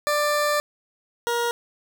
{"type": "tone pair in turn", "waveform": "20% pulse", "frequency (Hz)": [591, 473.4], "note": ["D5", "A#4"], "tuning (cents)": [11, 27], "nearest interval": "major third", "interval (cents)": 384, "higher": "first", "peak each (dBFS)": [-15, -17], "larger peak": "first", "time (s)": [[0.07, 0.6], [1.27, 1.51]], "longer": "first", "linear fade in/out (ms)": 0, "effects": []}